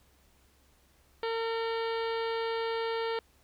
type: harmonic tone with a mistuned harmonic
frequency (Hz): 455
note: A#4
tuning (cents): -42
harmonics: 1 / 2 / 3 / 4 / 5 / 6 / 7 / 8 / 9 / 10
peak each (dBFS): -31 / -37 / -41 / -43 / -45 / -47 / -48 / -49 / -50 / -51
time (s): 1.23-3.19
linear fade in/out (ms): 2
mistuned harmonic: 6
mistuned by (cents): +75
effects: added 67 Hz sine -66 dBFS peak until 3.43 s + pink hiss -66 dBFS RMS until 3.43 s

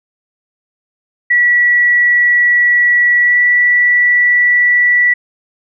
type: tone with pitch glide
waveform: sine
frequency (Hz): 1941 to 1955.6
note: B6 to B6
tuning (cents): -31 to -18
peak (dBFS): -7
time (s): 1.3-5.14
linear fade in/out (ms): 10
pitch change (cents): +13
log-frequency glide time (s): 3.21-3.37
effects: none

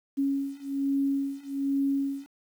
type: beating tone pair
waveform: sine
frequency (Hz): 275.6 / 276.8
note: C#4 / C#4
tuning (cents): -10 / -2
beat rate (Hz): 1.2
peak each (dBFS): -29 / -28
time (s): 0.17-2.27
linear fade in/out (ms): 20
effects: 9-bit

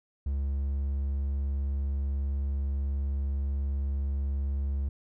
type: tone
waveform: triangle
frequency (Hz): 69.3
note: C#2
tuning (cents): 0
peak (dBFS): -25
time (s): 0.26-4.89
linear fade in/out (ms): 5
effects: none

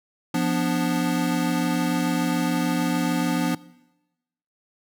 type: chord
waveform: square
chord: B diminished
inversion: second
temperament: equal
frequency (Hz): 174.61 / 246.9 / 293.7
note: F3 / B3 / D4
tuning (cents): 0 / 0 / 0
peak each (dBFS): -26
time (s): 0.34-3.55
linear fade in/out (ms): 5
effects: noise-tail reverb RT60 1.0 s tail -21 dB re dry

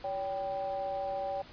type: ring-modulated tone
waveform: triangle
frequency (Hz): 106.9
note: A2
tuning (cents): -49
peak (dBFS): -27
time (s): 0.04-1.42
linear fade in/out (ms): 5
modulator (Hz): 675
effects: pink hiss -52 dBFS RMS until 1.52 s + resampled to 11025 Hz

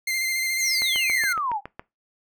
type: tone with vibrato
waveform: sawtooth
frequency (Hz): 2091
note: C7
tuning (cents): -2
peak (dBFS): -20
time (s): 0.07-1.33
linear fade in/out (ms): 5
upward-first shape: square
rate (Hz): 14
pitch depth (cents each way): 18
type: exponential sweep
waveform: sine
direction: down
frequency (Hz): 6960 to 772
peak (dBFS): -23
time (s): 0.58-1.61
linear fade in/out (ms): 50
type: click train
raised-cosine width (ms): 0.5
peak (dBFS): -19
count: 8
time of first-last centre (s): 0.82-1.795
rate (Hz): 7.18
effects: noise-tail reverb RT60 0.2 s tail -20 dB re dry

